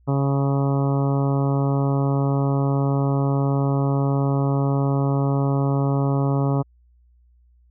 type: harmonic tone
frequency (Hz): 138.59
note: C#3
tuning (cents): 0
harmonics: 1 / 2 / 3 / 4 / 5 / 6 / 7 / 8 / 9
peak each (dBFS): -19 / -25 / -29 / -31 / -33 / -35 / -36 / -37 / -38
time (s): 0.07-6.63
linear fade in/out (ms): 20
effects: added 60 Hz sine -53 dBFS peak until 7.7 s